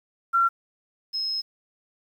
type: tone pair in turn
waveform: sine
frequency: 1366 / 5157 Hz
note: F6 / E8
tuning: -39 / -39 cents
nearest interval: octave + major seventh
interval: 2300 cents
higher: second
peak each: -17 / -25 dBFS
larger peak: first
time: 0.33-0.49 / 1.13-1.42 s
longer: second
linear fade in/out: 20 ms
effects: 9-bit